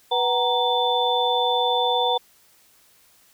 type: tone cluster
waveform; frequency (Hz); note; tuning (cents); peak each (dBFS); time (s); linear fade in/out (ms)
sine; 492 / 752 / 935 / 3523; B4 / F#5 / A#5 / A7; -7 / +28 / +5 / +1; -24; 0.11-2.18; 10
effects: white hiss -57 dBFS RMS until 3.33 s